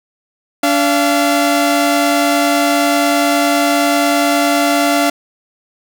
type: tone pair together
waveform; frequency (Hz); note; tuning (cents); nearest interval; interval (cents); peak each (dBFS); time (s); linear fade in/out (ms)
sawtooth; 288 / 685; D4 / F5; -34 / -34; octave + minor third; 1500; -10; 0.63-5.1; 5
effects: none